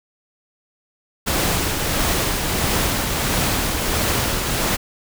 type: noise with tremolo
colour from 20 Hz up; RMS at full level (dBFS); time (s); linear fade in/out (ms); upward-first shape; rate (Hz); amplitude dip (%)
pink; -19; 1.26-4.77; 20; triangle; 1.5; 35
effects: none